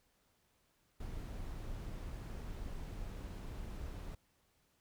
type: noise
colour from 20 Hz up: brown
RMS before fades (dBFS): -44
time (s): 1-4.15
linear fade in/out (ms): 5
effects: pink hiss -75 dBFS RMS until 4.8 s